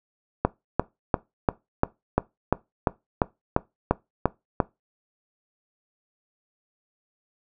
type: click train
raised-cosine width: 1 ms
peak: -4 dBFS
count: 13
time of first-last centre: 0.45-4.602 s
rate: 2.89 Hz
effects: noise-tail reverb RT60 0.2 s tail -20 dB re dry